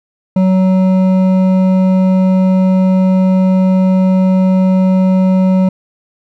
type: tone with hard clipping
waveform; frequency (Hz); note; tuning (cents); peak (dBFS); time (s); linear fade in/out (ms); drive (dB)
sine; 187.2; F#3; +20; -9; 0.36-5.69; 5; 9
effects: none